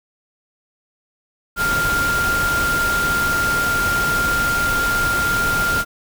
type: tone in noise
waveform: sine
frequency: 1396.9 Hz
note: F6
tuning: in tune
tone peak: -17 dBFS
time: 1.56-5.85 s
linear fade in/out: 50 ms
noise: pink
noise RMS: -24 dBFS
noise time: 1.56-5.85 s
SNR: +4 dB
effects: none